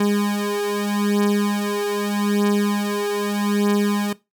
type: beating tone pair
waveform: 30% pulse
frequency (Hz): 204.5 / 205.31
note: G#3 / G#3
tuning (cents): -26 / -20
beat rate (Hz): 0.81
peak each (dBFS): -20 / -19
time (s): 0-4.13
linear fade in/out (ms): 5
effects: noise-tail reverb RT60 0.2 s tail -18 dB re dry